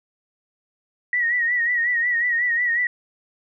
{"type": "tone with vibrato", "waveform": "sine", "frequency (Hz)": 1912, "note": "A#6", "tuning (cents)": 43, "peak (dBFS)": -18, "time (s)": [1.13, 2.87], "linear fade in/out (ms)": 2, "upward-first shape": "sine", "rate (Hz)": 5.5, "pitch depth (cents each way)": 63, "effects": []}